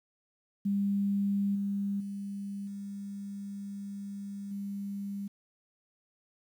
sine tone with level steps, 200 Hz, G3, 35 cents sharp, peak -26 / -29 / -35 / -37 / -34 dBFS, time 0.65-5.28 s, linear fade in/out 10 ms, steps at 1.55 / 2 / 2.67 / 4.51 s, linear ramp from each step 5 ms, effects 10-bit

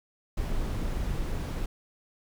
brown noise, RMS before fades -30 dBFS, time 0.37-1.66 s, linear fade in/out 5 ms, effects none

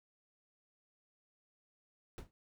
brown noise with exponential decay, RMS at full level -39 dBFS, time 2.18-2.31 s, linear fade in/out 0 ms, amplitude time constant 28 ms, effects none

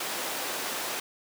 pink high-pass noise, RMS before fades -33 dBFS, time 0-1 s, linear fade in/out 5 ms, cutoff 430 Hz, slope 12 dB/octave, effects none

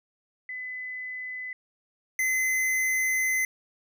sine / square tone pair in turn, 2011 / 2045 Hz, B6 / C7, +31 / -40 cents, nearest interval unison, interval 29 cents, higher second, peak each -33 / -24 dBFS, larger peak second, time 0.49-1.53 / 2.19-3.45 s, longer second, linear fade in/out 2 ms, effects none

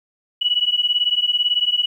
sine beating tone pair, 2928 / 2946 Hz, F#7 / F#7, -19 / -8 cents, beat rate 18 Hz, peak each -19 dBFS, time 0.41-1.86 s, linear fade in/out 10 ms, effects 9-bit

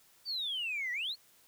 sine exponential two-way sweep, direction down then up, 4701 to 1903 to 4527 Hz, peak -32 dBFS, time 0.25-1.16 s, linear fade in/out 50 ms, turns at 0.92 s, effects tanh soft clip ceiling -29 dBFS + white hiss -64 dBFS RMS until 1.47 s

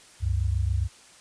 sine tone pair together, 68.29 / 95.5 Hz, C#2 / G2, -25 / -45 cents, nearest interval tritone, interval 580 cents, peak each -25 dBFS, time 0.2-0.89 s, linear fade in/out 50 ms, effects white hiss -52 dBFS RMS until 1.2 s + resampled to 22050 Hz

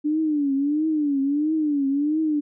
sine tone with vibrato, 293.7 Hz, D4, in tune, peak -19 dBFS, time 0.04-2.41 s, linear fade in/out 20 ms, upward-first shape triangle, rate 1.5 Hz, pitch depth 150 cents each way, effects none

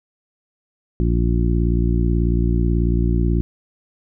harmonic tone, 58.27 Hz, A#1, in tune, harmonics 1 / 2 / 3 / 4 / 5 / 6, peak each -17 / -22 / -23 / -28 / -27 / -27 dBFS, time 1-3.41 s, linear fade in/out 0 ms, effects none

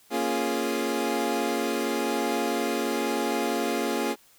25% pulse chord, Bb minor seventh, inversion none, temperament equal, 233.1 / 277.2 / 349.2 / 415.3 Hz, Bb3 / Db4 / F4 / Ab4, 0 / 0 / 0 / 0 cents, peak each -27 dBFS, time 0.1-4.16 s, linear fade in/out 50 ms, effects white hiss -58 dBFS RMS until 4.38 s

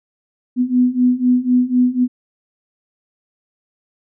sine beating tone pair, 246.9 / 250.9 Hz, B3 / B3, 0 / +28 cents, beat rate 4 Hz, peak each -16 / -14 dBFS, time 0.56-2.08 s, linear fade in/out 50 ms, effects none

